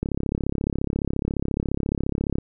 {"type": "click train", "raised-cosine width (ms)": 3, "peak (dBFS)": -11, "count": 82, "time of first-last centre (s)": [0.03, 2.385], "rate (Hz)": 34.4, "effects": []}